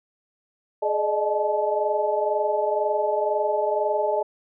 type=tone cluster; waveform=sine; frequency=422.3 / 600 / 622 / 863 Hz; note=G#4 / D5 / D#5 / A5; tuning=+29 / +37 / -1 / -34 cents; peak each=-26 dBFS; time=0.82-4.23 s; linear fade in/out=10 ms; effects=none